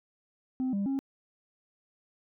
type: tone with pitch steps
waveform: sine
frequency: 258.4 / 199.5 / 271.6 Hz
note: C4 / G3 / C#4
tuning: -21 / +31 / -35 cents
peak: -25 dBFS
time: 0.6-0.99 s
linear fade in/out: 0 ms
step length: 130 ms
effects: tanh soft clip ceiling -26 dBFS